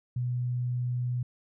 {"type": "tone", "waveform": "sine", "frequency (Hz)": 123.47, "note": "B2", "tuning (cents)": 0, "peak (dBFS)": -27, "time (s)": [0.16, 1.23], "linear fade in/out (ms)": 5, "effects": []}